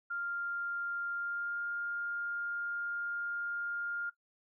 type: tone with pitch glide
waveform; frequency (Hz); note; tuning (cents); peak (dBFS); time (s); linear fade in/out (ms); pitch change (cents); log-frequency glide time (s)
sine; 1396.9 to 1407.4; F6 to F6; 0 to +13; -34; 0.1-4.1; 10; +13; 1.14-1.63
effects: noise-tail reverb RT60 0.1 s tail -17 dB re dry